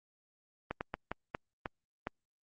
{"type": "slowing click train", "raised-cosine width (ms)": 0.5, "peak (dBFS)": -20, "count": 7, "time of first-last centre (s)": [0.71, 2.07], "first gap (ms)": 99, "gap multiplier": 1.33, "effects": ["Opus 48 kbps"]}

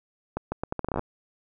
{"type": "accelerating click train", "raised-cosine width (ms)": 1, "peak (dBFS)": -14, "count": 13, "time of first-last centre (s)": [0.37, 0.994], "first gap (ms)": 150, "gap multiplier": 0.77, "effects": []}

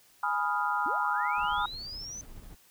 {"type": "chord", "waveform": "sine", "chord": "F half-diminished seventh", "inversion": "first", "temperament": "equal", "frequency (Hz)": [830.6, 987.8, 1244.5, 1396.9], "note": ["Ab5", "Cb6", "Eb6", "F6"], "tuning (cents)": [0, 0, 0, 0], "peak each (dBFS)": -32, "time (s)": [0.23, 1.66], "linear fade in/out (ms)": 5}
{"type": "linear sweep", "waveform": "sine", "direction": "up", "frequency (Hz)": [251.4, 6190], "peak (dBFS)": -38, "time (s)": [0.86, 2.21], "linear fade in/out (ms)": 0}
{"type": "noise with tremolo", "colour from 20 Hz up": "brown", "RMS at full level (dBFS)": -45, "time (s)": [1.36, 2.56], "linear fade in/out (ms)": 20, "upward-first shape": "triangle", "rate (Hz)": 14, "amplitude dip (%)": 45}
{"effects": ["white hiss -61 dBFS RMS until 2.7 s"]}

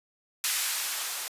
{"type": "noise with band-pass filter sweep", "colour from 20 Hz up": "violet", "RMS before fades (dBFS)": -31, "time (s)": [0.44, 1.28], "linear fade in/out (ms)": 0, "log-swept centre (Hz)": [1600, 620], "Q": 0.71, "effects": ["resampled to 32000 Hz"]}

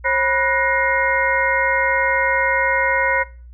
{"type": "tone cluster", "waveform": "sine", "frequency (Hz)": [537, 976, 1474, 1875, 2126], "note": ["C5", "B5", "F#6", "A#6", "C7"], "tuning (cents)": [45, -21, -7, 10, 27], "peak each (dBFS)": -22, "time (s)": [0.04, 3.24], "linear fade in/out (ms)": 20, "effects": ["noise-tail reverb RT60 0.4 s tail -22 dB re dry", "added 60 Hz sine -37 dBFS peak until 3.53 s"]}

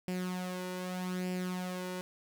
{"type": "tone with flanger", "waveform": "sawtooth", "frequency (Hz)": 182.4, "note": "F#3", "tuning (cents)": -24, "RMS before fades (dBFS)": -37, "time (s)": [0.08, 2.01], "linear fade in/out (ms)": 0, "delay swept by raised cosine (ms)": [0.39, 2.09], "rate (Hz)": 0.82, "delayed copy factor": 0.6, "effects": []}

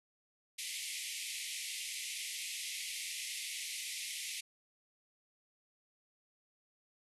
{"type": "band-pass noise", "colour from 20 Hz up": "pink", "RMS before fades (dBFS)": -42, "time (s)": [0.58, 4.41], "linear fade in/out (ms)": 10, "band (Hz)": [2000, 12000], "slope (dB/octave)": 96, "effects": []}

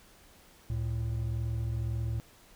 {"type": "tone pair together", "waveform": "triangle", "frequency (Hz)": [70.2, 112.05], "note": ["C#2", "A2"], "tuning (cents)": [22, 32], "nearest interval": "minor sixth", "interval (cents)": 810, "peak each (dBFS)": [-33, -29], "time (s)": [0.7, 2.2], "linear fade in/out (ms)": 0, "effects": ["pink hiss -58 dBFS RMS until 2.55 s"]}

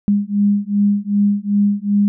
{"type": "beating tone pair", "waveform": "sine", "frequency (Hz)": [202.3, 204.9], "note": ["G#3", "G#3"], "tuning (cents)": [-45, -23], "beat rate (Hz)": 2.6, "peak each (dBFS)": [-16, -16], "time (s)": [0.08, 2.08], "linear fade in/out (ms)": 0, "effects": []}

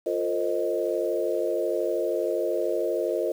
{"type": "chord", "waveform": "sine", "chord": "F dominant seventh", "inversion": "none", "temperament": "equal with one note detuned", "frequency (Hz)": [349.2, 450.5, 523.3, 622.3], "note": ["F4", "A4", "C5", "Eb5"], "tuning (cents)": [0, 41, 0, 0], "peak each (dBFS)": -29, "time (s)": [0.06, 3.32], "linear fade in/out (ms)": 5, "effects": ["8-bit"]}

